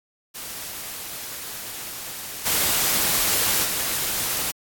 white noise with level steps, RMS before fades -34 / -21 / -25 dBFS, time 0.34-4.52 s, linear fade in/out 20 ms, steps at 2.45 / 3.64 s, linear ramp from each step 20 ms, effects AAC 64 kbps

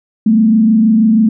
sine tone with frequency modulation, 220 Hz, A3, in tune, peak -6 dBFS, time 0.26-1.29 s, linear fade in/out 5 ms, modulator 26.3 Hz, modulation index 0.59, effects none

